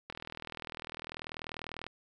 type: click train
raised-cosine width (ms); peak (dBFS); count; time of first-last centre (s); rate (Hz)
0.3; -24; 72; 0.1-1.866; 40.2
effects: none